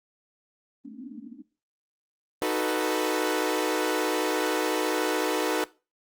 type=band-pass noise; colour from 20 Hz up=pink; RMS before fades=-42 dBFS; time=0.84-1.43 s; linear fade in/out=20 ms; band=220 to 290 Hz; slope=96 dB/octave
type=chord; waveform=sawtooth; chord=B dominant seventh; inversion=first; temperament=equal; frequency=311.1 / 370 / 440 / 493.9 Hz; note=D#4 / F#4 / A4 / B4; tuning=0 / 0 / 0 / 0 cents; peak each=-26 dBFS; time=2.42-5.64 s; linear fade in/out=0 ms
effects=noise-tail reverb RT60 0.3 s tail -20 dB re dry + Opus 32 kbps